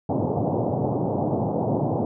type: band-pass noise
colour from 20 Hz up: pink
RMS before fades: -24 dBFS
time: 0.09-2.05 s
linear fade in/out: 2 ms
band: 100 to 860 Hz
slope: 48 dB/octave
effects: none